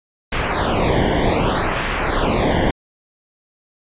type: noise with flanger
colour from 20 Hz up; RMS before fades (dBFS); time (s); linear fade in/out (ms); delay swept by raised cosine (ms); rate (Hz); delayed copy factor
brown; -18; 0.32-2.71; 5; 0.21 to 0.79; 0.65; -0.85
effects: resampled to 8000 Hz